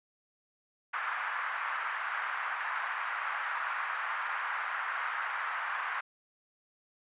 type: band-pass noise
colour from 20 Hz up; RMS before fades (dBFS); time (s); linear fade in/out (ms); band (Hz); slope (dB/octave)
white; -35; 0.93-6.01; 10; 1000 to 1700; 24
effects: resampled to 8000 Hz